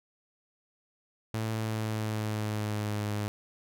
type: tone with pitch glide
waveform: sawtooth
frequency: 110.7 to 104.49 Hz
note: A2 to G#2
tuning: +11 to +11 cents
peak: -26 dBFS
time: 1.34-3.28 s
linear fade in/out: 0 ms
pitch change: -100 cents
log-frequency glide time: 1.53-3.05 s
effects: none